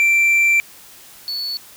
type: tone pair in turn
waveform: triangle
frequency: 2349 / 4434 Hz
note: D7 / C#8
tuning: 0 / 0 cents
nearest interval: major seventh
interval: 1100 cents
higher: second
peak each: -10 / -21 dBFS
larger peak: first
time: 0-0.6 / 1.28-1.57 s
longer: first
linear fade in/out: 0 ms
effects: white hiss -43 dBFS RMS until 1.76 s